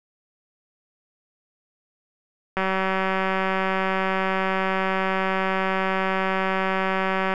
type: click train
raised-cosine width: 0.5 ms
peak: -9 dBFS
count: 907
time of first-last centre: 2.57-7.338 s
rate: 190 Hz
effects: none